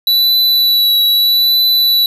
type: tone with vibrato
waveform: square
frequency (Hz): 3951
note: B7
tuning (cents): 0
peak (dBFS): -9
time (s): 0.07-2.06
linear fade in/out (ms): 2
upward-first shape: triangle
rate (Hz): 0.79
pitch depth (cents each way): 20
effects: none